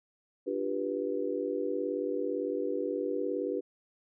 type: chord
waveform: sine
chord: G dominant seventh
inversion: second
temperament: just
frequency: 294 / 352.8 / 392 / 490 Hz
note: D4 / F4 / G4 / B4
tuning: +2 / +18 / 0 / -14 cents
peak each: -36 / -38 / -34 / -34 dBFS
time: 0.46-3.61 s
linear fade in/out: 20 ms
effects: none